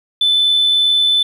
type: tone with amplitude modulation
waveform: sine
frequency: 3512 Hz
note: A7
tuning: 4 cents flat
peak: -8 dBFS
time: 0.21-1.23 s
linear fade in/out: 5 ms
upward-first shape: sine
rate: 82.5 Hz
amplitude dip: 25%
effects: tanh soft clip ceiling -7 dBFS + 8-bit